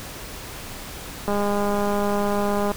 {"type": "click train", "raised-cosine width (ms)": 1, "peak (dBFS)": -11, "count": 294, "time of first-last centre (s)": [1.28, 2.716], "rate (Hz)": 204, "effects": ["pink hiss -36 dBFS RMS until 2.76 s"]}